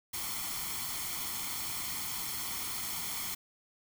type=noise with comb filter; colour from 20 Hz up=white; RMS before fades=-37 dBFS; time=0.13-3.35 s; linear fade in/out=10 ms; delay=0.92 ms; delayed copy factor=+0.65; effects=none